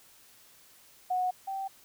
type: tone pair in turn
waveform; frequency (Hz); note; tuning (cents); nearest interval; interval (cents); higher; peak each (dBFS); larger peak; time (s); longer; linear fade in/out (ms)
sine; 733 / 776.6; F#5 / G5; -16 / -16; minor second; 100; second; -26 / -32; first; 1.1-1.31 / 1.47-1.68; neither; 10
effects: white hiss -58 dBFS RMS until 1.84 s